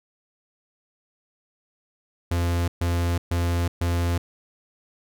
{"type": "tone bursts", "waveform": "45% pulse", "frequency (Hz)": 86.2, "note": "F2", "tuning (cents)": -22, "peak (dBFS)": -21, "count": 4, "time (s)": [2.31, 4.18], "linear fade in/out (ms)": 5, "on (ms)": 370, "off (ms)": 130, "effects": []}